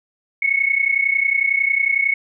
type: tone pair together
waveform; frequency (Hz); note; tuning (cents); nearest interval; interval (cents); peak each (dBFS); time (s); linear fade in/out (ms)
sine; 2186 / 2217; C#7 / C#7; -25 / 0; unison; 25; -18; 0.42-2.14; 5
effects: none

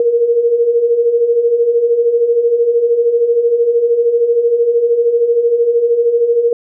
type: beating tone pair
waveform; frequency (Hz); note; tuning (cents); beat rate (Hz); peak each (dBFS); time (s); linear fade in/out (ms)
sine; 460.2 / 473.2; A#4 / A#4; -22 / +26; 13; -17 / -10; 0-6.53; 2
effects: none

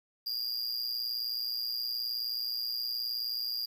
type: tone with amplitude modulation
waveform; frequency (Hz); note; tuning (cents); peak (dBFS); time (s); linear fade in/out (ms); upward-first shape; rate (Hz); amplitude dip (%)
square; 4809; D8; +40; -29; 0.26-3.66; 10; sine; 119; 80
effects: 10-bit

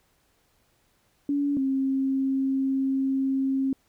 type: tone pair in turn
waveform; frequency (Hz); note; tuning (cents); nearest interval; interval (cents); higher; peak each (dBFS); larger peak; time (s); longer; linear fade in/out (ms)
sine; 284.8 / 268.2; C#4 / C4; +47 / +43; minor second; 104; first; -22; neither; 1.29-1.57 / 1.57-3.73; second; 2
effects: pink hiss -67 dBFS RMS until 3.88 s

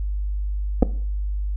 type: clicks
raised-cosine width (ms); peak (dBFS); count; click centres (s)
2; -3; 2; 0.825 / 0.829
effects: noise-tail reverb RT60 0.5 s tail -17 dB re dry + added 50 Hz sine -22 dBFS peak until 1.56 s

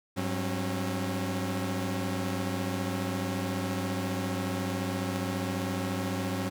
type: tone cluster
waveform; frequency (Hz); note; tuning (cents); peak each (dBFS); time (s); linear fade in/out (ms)
sawtooth; 100.1 / 185.7 / 270.9; G2 / F#3 / C#4; +37 / +7 / -40; -30; 0.16-6.5; 20
effects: none

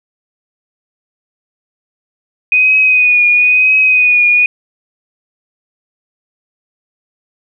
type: tone with vibrato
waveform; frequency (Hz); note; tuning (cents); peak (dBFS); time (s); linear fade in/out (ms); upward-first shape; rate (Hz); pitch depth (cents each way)
sine; 2489; D#7; 0; -6; 2.52-4.46; 2; triangle; 1; 41
effects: none

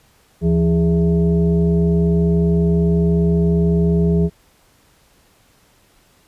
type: tone with frequency modulation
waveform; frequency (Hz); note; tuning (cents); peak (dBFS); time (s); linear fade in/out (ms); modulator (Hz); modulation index
sine; 169.3; E3; +46; -12; 0.41-4.3; 50; 244; 0.86
effects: pink hiss -55 dBFS RMS until 6.27 s + resampled to 32000 Hz

